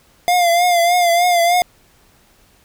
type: tone with vibrato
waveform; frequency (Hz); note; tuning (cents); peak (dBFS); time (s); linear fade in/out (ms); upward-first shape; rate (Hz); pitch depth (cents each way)
square; 698.5; F5; 0; -12; 0.28-1.62; 0; triangle; 3.3; 62
effects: pink hiss -53 dBFS RMS until 2.64 s